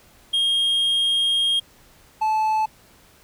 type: tone pair in turn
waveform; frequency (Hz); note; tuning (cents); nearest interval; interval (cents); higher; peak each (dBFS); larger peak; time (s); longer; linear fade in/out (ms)
triangle; 3240 / 869.6; G#7 / A5; -43 / -21; octave + major seventh; 2278; first; -16; neither; 0.33-1.6 / 2.21-2.66; first; 10
effects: pink hiss -53 dBFS RMS until 3.23 s